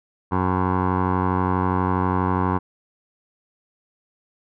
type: tone with low-pass filter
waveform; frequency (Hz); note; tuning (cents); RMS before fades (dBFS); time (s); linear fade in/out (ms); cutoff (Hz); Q
15% pulse; 92.3; F#2; -4; -21; 0.31-2.59; 20; 1100; 4.4
effects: none